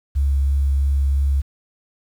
sine tone with vibrato, 69.3 Hz, C#2, in tune, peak -14 dBFS, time 0.15-1.42 s, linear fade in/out 20 ms, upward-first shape triangle, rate 3 Hz, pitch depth 13 cents each way, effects tanh soft clip ceiling -10 dBFS + 8-bit

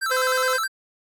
square tone with vibrato, 1440 Hz, F#6, 47 cents flat, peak -23 dBFS, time 0.01-0.68 s, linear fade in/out 20 ms, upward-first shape square, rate 9.6 Hz, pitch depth 150 cents each way
sawtooth tone, 512 Hz, C5, 38 cents flat, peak -18 dBFS, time 0.1-0.58 s, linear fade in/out 20 ms
effects AAC 64 kbps

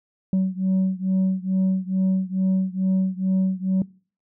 sine beating tone pair, 187.8 / 190.1 Hz, F#3 / F#3, +26 / +47 cents, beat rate 2.3 Hz, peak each -19 / -21 dBFS, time 0.33-3.82 s, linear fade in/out 2 ms, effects noise-tail reverb RT60 0.4 s tail -23 dB re dry + tanh soft clip ceiling -16 dBFS

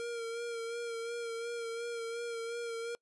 square tone with vibrato, 465.3 Hz, A#4, 3 cents flat, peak -37 dBFS, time 0-2.95 s, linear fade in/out 0 ms, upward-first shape sine, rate 2.8 Hz, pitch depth 30 cents each way, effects noise-tail reverb RT60 0.1 s tail -26 dB re dry + resampled to 24000 Hz

